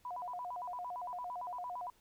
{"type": "tone with vibrato", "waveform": "sine", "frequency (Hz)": 841, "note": "G#5", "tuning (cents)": 22, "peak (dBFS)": -39, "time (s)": [0.05, 1.9], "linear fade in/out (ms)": 2, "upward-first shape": "square", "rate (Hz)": 8.8, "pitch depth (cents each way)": 280, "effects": ["pink hiss -69 dBFS RMS until 2 s"]}